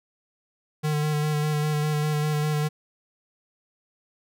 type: tone with vibrato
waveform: square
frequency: 150.9 Hz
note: D3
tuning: 47 cents sharp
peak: -23 dBFS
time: 0.83-2.69 s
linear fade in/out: 20 ms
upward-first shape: square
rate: 5 Hz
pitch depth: 18 cents each way
effects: none